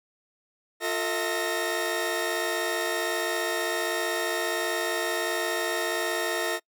sawtooth tone cluster, 352.2 / 447.7 / 643 / 1846 Hz, F4 / A4 / E5 / A#6, +15 / +30 / -43 / -17 cents, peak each -28 dBFS, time 0.8-6.6 s, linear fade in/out 50 ms, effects noise-tail reverb RT60 0.1 s tail -24 dB re dry

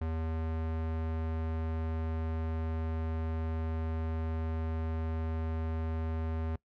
square tone with low-pass filter, 80.6 Hz, E2, 38 cents flat, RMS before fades -34 dBFS, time 0.01-6.56 s, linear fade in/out 5 ms, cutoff 1800 Hz, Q 0.6, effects noise-tail reverb RT60 0.1 s tail -22 dB re dry

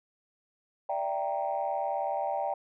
sine chord, E half-diminished seventh, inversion third, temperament equal with one note detuned, 587.3 / 666.1 / 784 / 932.3 Hz, D5 / E5 / G5 / Bb5, 0 / +18 / 0 / 0 cents, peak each -33 / -35 / -31 / -36 dBFS, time 0.89-2.54 s, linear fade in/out 5 ms, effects tanh soft clip ceiling -20 dBFS

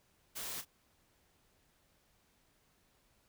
white noise with echo, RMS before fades -42 dBFS, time 0.35-0.62 s, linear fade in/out 20 ms, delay 33 ms, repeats 1, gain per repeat -11 dB, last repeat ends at 0.653 s, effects pink hiss -72 dBFS RMS until 3.28 s

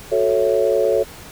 sine chord, F# minor seventh, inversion none, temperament equal, 370 / 440 / 554.4 / 659.3 Hz, F#4 / A4 / C#5 / E5, 0 / 0 / 0 / 0 cents, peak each -22 / -18 / -18 / -24 dBFS, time 0.11-1.04 s, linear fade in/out 20 ms, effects pink hiss -39 dBFS RMS until 1.31 s

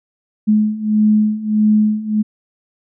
sine beating tone pair, 212.2 / 213.8 Hz, G#3 / A3, +38 / -49 cents, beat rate 1.6 Hz, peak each -16 / -13 dBFS, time 0.47-2.23 s, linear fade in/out 20 ms, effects none

